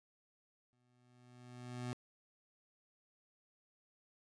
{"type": "tone with exponential growth", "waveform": "25% pulse", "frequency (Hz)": 123.47, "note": "B2", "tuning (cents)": 0, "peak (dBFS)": -35, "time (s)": [0.73, 1.93], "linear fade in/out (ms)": 0, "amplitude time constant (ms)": 260, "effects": ["resampled to 22050 Hz"]}